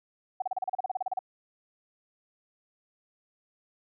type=tone bursts; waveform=sine; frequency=752 Hz; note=F#5; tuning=28 cents sharp; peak=-26 dBFS; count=15; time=0.4-1.191 s; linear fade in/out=5 ms; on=21 ms; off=34 ms; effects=none